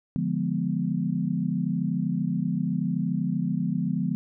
sine chord, D diminished seventh, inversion none, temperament equal, 146.83 / 174.61 / 207.7 / 246.9 Hz, D3 / F3 / Ab3 / Cb4, 0 / 0 / 0 / 0 cents, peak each -31 / -27 / -30 / -30 dBFS, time 0.16-4.15 s, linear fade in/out 0 ms, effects none

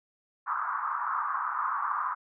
white band-pass noise, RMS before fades -31 dBFS, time 0.46-2.15 s, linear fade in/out 20 ms, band 1000 to 1300 Hz, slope 48 dB/octave, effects none

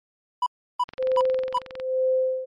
triangle tone bursts, 987.8 Hz, B5, in tune, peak -17 dBFS, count 4, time 0.42-1.586 s, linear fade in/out 5 ms, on 44 ms, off 330 ms
click train, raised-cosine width 0.3 ms, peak -21 dBFS, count 21, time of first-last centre 0.89-1.799 s, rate 22 Hz
sine tone with tremolo, 518 Hz, C5, 17 cents flat, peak -18 dBFS, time 0.98-2.46 s, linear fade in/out 20 ms, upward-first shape sine, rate 1.1 Hz, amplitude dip 95%
effects MP3 48 kbps

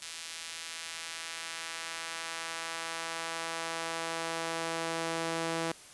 sawtooth tone with high-pass filter sweep, 164.81 Hz, E3, in tune, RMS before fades -37 dBFS, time 0.02-5.72 s, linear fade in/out 2 ms, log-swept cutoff 3200 to 350 Hz, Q 0.72, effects white hiss -52 dBFS RMS until 5.93 s + resampled to 24000 Hz

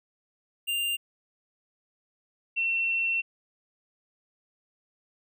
square / sine tone pair in turn, 2794 / 2707 Hz, F7 / E7, 0 / +45 cents, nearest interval minor second, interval 55 cents, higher first, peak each -27 / -24 dBFS, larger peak second, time 0.67-0.97 / 2.56-3.22 s, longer second, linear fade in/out 20 ms, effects none

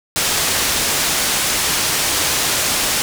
white low-pass noise, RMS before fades -18 dBFS, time 0.16-3.02 s, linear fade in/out 0 ms, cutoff 9200 Hz, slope 12 dB/octave, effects none

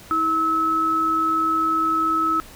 sine tone pair together, 321.2 / 1296 Hz, E4 / E6, -45 / -30 cents, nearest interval 2 octaves, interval 2415 cents, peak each -26 / -18 dBFS, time 0.11-2.4 s, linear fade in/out 0 ms, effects pink hiss -44 dBFS RMS until 2.55 s

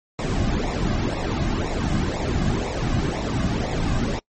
brown noise with flanger, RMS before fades -23 dBFS, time 0.19-4.19 s, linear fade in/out 0 ms, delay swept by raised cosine 0.64 to 2.24 ms, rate 2 Hz, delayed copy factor -0.7, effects noise-tail reverb RT60 0.1 s tail -25 dB re dry + MP3 32 kbps

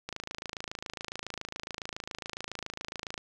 click train, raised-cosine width 0.2 ms, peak -19 dBFS, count 85, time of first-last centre 0.09-3.178 s, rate 27.2 Hz, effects none

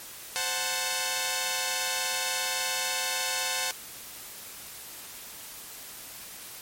5% pulse chord, F# diminished, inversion second, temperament equal, 523.3 / 740 / 880 Hz, C5 / F#5 / A5, 0 / 0 / 0 cents, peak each -21 / -20 / -20 dBFS, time 0.36-3.71 s, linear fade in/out 0 ms, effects white hiss -43 dBFS RMS until 6.61 s + MP3 64 kbps

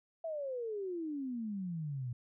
sine exponential sweep, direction down, 669 to 117.8 Hz, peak -36 dBFS, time 0.24-2.13 s, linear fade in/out 5 ms, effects none

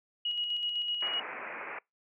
sine tone with tremolo, 2900 Hz, F#7, 35 cents flat, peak -29 dBFS, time 0.25-1.2 s, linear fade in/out 5 ms, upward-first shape square, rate 7.9 Hz, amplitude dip 35%
white low-pass noise, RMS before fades -40 dBFS, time 1.02-1.79 s, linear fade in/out 5 ms, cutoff 2500 Hz, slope 96 dB/octave
effects noise-tail reverb RT60 0.2 s tail -26 dB re dry + high-pass 400 Hz 12 dB/octave

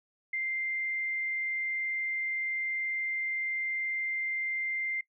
sine tone, 2093 Hz, C7, in tune, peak -30 dBFS, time 0.33-5.01 s, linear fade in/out 5 ms, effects noise-tail reverb RT60 0.1 s tail -20 dB re dry

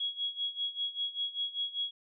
sine tone with tremolo, 3325 Hz, G#7, 1 cent sharp, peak -29 dBFS, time 0-1.91 s, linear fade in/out 5 ms, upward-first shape sine, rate 5.1 Hz, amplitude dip 85%, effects none

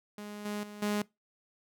sawtooth tone with level steps, 207.7 Hz, G#3, in tune, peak -37 / -30 / -40 / -25 dBFS, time 0.18-1.02 s, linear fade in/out 2 ms, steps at 0.45 / 0.63 / 0.82 s, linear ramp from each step 5 ms, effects noise-tail reverb RT60 0.2 s tail -22 dB re dry

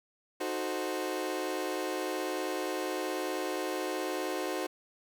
30% pulse chord, D# diminished seventh, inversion none, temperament equal, 311.1 / 370 / 440 / 523.3 Hz, D#4 / F#4 / A4 / C5, 0 / 0 / 0 / 0 cents, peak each -35 / -33 / -39 / -35 dBFS, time 0.4-4.67 s, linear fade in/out 10 ms, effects none

